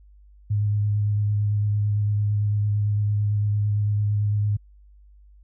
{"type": "tone with vibrato", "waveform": "sine", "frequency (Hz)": 103.9, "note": "G#2", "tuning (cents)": 1, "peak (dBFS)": -19, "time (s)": [0.5, 4.57], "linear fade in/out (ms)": 10, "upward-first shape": "square", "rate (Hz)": 8.9, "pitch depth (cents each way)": 12, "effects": ["added 50 Hz sine -48 dBFS peak until 5.43 s"]}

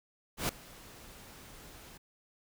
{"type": "noise with ADSR envelope", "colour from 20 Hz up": "pink", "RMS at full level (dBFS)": -30, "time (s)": [0.37, 1.98], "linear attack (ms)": 120, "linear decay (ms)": 3, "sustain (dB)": -22, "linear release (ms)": 11, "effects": []}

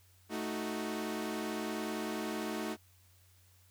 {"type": "chord", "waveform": "sawtooth", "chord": "D# diminished", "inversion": "second", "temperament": "equal", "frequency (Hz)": [220, 311.1, 370], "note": ["A3", "D#4", "F#4"], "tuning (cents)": [0, 0, 0], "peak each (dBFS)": [-35, -36, -37], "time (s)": [0.29, 2.77], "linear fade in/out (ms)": 50, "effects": ["added 91 Hz sine -63 dBFS peak until 3.7 s", "white hiss -67 dBFS RMS until 3.7 s"]}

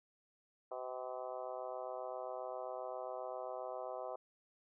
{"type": "harmonic tone with a mistuned harmonic", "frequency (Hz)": 127.5, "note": "C3", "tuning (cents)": -44, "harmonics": [3, 4, 5, 6, 7, 8, 9, 10], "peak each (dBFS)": [-52, -46, -45, -48, -56, -52, -55, -58], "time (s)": [0.71, 4.16], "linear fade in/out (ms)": 5, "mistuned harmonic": 7, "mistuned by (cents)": -61, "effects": []}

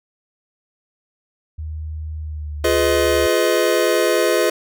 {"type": "tone with pitch glide", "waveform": "sine", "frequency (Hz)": [77.78, 73.84], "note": ["D#2", "D2"], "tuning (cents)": [0, 10], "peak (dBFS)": -25, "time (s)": [1.58, 3.27], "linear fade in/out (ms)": 10, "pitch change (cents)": -90, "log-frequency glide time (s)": [2.19, 2.62]}
{"type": "chord", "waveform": "square", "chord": "F half-diminished seventh", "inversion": "none", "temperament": "just", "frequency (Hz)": [349.2, 419.1, 502.9, 628.6], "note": ["F4", "Ab4", "Cb5", "Eb5"], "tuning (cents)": [0, 16, 31, 18], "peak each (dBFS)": -21, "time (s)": [2.64, 4.5], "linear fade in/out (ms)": 5}
{"effects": []}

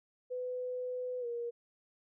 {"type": "tone with pitch glide", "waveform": "sine", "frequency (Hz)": [501, 473.2], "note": ["B4", "A#4"], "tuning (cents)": [25, 26], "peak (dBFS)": -35, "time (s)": [0.3, 1.51], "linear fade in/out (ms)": 20, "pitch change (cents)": -99, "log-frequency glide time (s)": [1.2, 1.26], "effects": []}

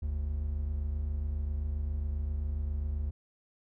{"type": "tone pair together", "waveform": "triangle", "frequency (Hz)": [46.74, 74.2], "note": ["F#1", "D2"], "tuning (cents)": [18, 18], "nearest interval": "minor sixth", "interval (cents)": 800, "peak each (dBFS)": [-35, -29], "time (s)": [0.02, 3.11], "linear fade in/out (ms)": 10, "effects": []}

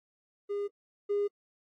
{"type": "tone pair in turn", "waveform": "triangle", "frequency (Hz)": [406.4, 407.8], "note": ["G#4", "G#4"], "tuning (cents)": [-38, -32], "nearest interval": "unison", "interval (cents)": 6, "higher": "second", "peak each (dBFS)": [-28, -23], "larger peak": "second", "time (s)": [[0.49, 0.68], [1.09, 1.28]], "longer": "neither", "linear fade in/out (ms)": 20, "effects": ["tanh soft clip ceiling -23 dBFS", "AAC 32 kbps"]}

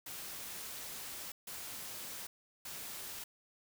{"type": "noise bursts at uneven times", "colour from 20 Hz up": "white", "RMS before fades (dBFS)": -45, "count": 3, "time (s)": [[0.06, 1.32], [1.47, 2.27], [2.65, 3.24]], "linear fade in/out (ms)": 5, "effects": []}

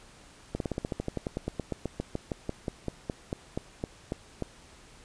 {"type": "slowing click train", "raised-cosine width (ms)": 2, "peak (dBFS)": -17, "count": 28, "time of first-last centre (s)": [0.55, 4.423], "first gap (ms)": 52, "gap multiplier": 1.07, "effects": ["pink hiss -54 dBFS RMS until 5.04 s", "resampled to 22050 Hz"]}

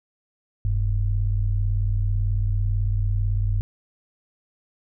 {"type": "tone pair together", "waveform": "sine", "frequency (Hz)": [42.13, 100.2], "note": ["E1", "G2"], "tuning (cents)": [38, 38], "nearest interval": "octave + minor third", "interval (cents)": 1500, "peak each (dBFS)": [-22, -22], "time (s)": [0.65, 3.61], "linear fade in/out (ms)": 0, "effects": []}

